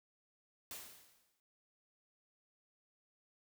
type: noise with exponential decay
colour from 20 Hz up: white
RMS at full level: -45 dBFS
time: 0.71-1.4 s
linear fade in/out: 1 ms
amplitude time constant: 150 ms
effects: none